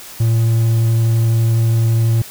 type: tone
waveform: triangle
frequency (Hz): 114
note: A#2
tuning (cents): -38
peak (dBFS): -9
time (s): 0.2-2.22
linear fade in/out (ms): 5
effects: white hiss -35 dBFS RMS until 2.3 s